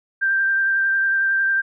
sine tone with vibrato, 1577 Hz, G6, 10 cents sharp, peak -16 dBFS, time 0.21-1.62 s, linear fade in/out 20 ms, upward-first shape sine, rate 11 Hz, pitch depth 14 cents each way, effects none

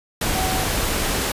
sine tone in noise, 752 Hz, F#5, 28 cents sharp, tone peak -25 dBFS, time 0.35-0.64 s, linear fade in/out 5 ms, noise pink, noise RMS -22 dBFS, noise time 0.21-1.32 s, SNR -6 dB, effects resampled to 32000 Hz

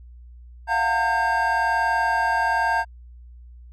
triangle tone cluster, 691 / 732 / 910 / 1594 Hz, F5 / F#5 / A#5 / G6, -19 / -19 / -42 / +28 cents, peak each -26 / -25 / -20 / -22 dBFS, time 0.67-2.85 s, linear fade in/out 50 ms, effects added 60 Hz sine -41 dBFS peak until 3.72 s

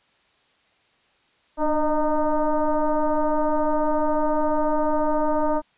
sine tone with frequency modulation, 311.1 Hz, D#4, in tune, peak -18 dBFS, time 1.57-5.62 s, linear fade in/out 50 ms, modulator 304 Hz, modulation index 2.4, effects white hiss -62 dBFS RMS until 5.77 s + resampled to 8000 Hz

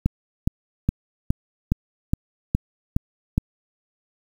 click train, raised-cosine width 5 ms, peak -6 dBFS, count 9, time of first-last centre 0.06-3.38 s, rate 2.41 Hz, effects 7-bit

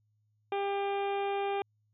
harmonic tone, 398.7 Hz, G4, 29 cents sharp, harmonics 1 / 2 / 3 / 4 / 5 / 6 / 7 / 8 / 9, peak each -32 / -33 / -44 / -48 / -52 / -44 / -51 / -51 / -55 dBFS, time 0.52-1.62 s, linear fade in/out 2 ms, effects added 106 Hz sine -70 dBFS peak until 1.93 s

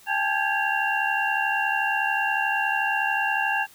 sine tone cluster, 795 / 866 / 1599 / 1673 / 2759 Hz, G5 / A5 / G6 / G#6 / F7, +24 / -28 / +34 / +12 / -22 cents, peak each -28 dBFS, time 0.06-3.67 s, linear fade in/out 50 ms, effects white hiss -52 dBFS RMS until 3.74 s

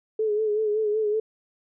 sine tone with vibrato, 427.3 Hz, G#4, 49 cents sharp, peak -21 dBFS, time 0.19-1.2 s, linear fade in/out 5 ms, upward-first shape sine, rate 5.3 Hz, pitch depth 51 cents each way, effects none

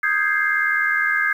sine chord, Ab major seventh, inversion second, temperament equal with one note detuned, 1244.5 / 1581.6 / 1661.2 / 2093 Hz, Eb6 / G6 / Ab6 / C7, 0 / +15 / 0 / 0 cents, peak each -26 / -22 / -21 / -23 dBFS, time 0.03-1.33 s, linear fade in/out 5 ms, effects 8-bit

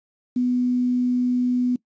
sine tone with quantisation, 248.1 Hz, B3, 8 cents sharp, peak -18 dBFS, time 0.36-1.76 s, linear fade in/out 5 ms, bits 8, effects noise-tail reverb RT60 0.1 s tail -21 dB re dry + resampled to 16000 Hz

